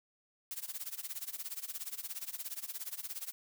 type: noise with tremolo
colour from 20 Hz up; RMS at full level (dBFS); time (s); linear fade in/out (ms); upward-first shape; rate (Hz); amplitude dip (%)
blue; -39; 0.51-3.32; 0; sine; 17; 90
effects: none